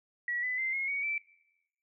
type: tone with pitch steps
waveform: sine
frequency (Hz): 1929 / 2003 / 2079 / 2159 / 2242 / 2327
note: B6 / B6 / C7 / C#7 / C#7 / D7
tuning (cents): -41 / +24 / -12 / -46 / +19 / -17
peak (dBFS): -30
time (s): 0.28-1.18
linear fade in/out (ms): 2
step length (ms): 150
effects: noise-tail reverb RT60 1.0 s tail -22 dB re dry